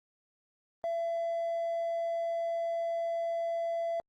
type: tone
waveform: triangle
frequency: 672 Hz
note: E5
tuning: 33 cents sharp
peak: -27 dBFS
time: 0.84-4 s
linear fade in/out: 0 ms
effects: tanh soft clip ceiling -25 dBFS + Opus 32 kbps